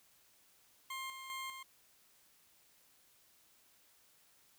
20% pulse tone with tremolo, 1060 Hz, C6, 22 cents sharp, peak -36 dBFS, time 0.9-1.63 s, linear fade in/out 5 ms, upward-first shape square, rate 2.5 Hz, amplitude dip 50%, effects white hiss -68 dBFS RMS until 4.58 s

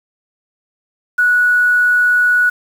sine tone with quantisation, 1468 Hz, F#6, 14 cents flat, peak -9 dBFS, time 1.18-2.5 s, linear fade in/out 10 ms, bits 6, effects none

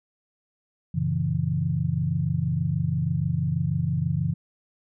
sine chord, F# dominant seventh, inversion none, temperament equal, 92.5 / 116.54 / 138.59 / 164.81 Hz, F#2 / A#2 / C#3 / E3, 0 / 0 / 0 / 0 cents, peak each -30 / -32 / -26 / -26 dBFS, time 0.94-4.34 s, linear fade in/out 10 ms, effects none

